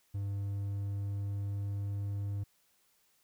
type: tone with pitch glide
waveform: triangle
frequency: 99.9 to 100.59 Hz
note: G2 to G2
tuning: +33 to +45 cents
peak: -31 dBFS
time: 0.14-2.44 s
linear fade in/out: 10 ms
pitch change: +12 cents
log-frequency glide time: 0.42-2.09 s
effects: white hiss -71 dBFS RMS until 3.23 s